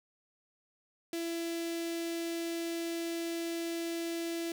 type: tone with notch filter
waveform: sawtooth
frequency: 335 Hz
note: E4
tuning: 28 cents sharp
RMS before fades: -36 dBFS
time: 1.13-4.52 s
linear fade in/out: 2 ms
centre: 1100 Hz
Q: 0.71
effects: none